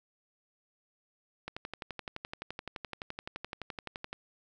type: click train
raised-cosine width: 0.3 ms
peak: -22 dBFS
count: 32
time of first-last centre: 1.48-4.13 s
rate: 11.7 Hz
effects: none